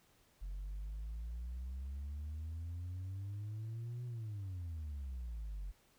sine exponential two-way sweep, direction up then down, 45.1 to 123.47 to 45.1 Hz, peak -38 dBFS, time 0.41-5.72 s, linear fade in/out 20 ms, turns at 4.05 s, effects tanh soft clip ceiling -39 dBFS + pink hiss -70 dBFS RMS until 5.98 s

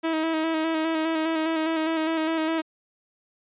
sawtooth tone with vibrato, 320.5 Hz, E4, 49 cents flat, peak -19 dBFS, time 0.03-2.62 s, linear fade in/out 20 ms, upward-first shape square, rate 4.9 Hz, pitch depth 27 cents each way, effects resampled to 8000 Hz

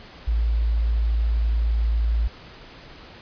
sine tone, 56.1 Hz, A1, 34 cents sharp, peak -18 dBFS, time 0.27-2.28 s, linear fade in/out 10 ms, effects pink hiss -44 dBFS RMS until 3.21 s + resampled to 11025 Hz

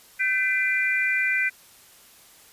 sine tone cluster, 1542 / 2010 / 2383 Hz, G6 / B6 / D7, -29 / +30 / +25 cents, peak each -26 / -24 / -25 dBFS, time 0.19-1.5 s, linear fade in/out 20 ms, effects white hiss -52 dBFS RMS until 2.52 s + resampled to 32000 Hz

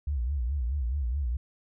sine tone with vibrato, 65.41 Hz, C2, in tune, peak -26 dBFS, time 0.07-1.37 s, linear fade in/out 5 ms, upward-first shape sine, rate 4.7 Hz, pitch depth 210 cents each way, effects none

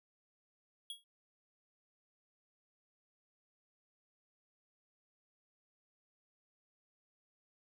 square tone with exponential decay, 3320 Hz, G#7, 1 cent flat, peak -39 dBFS, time 0.9-1.04 s, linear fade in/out 2 ms, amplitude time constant 30 ms, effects none

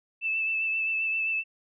sine tone with vibrato, 2637 Hz, E7, in tune, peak -25 dBFS, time 0.21-1.44 s, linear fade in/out 50 ms, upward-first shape triangle, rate 7.6 Hz, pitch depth 25 cents each way, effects none

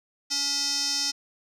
square tone with band-pass filter, 282.3 Hz, C#4, 32 cents sharp, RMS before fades -27 dBFS, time 0.3-1.12 s, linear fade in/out 20 ms, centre 5400 Hz, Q 6.1, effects none

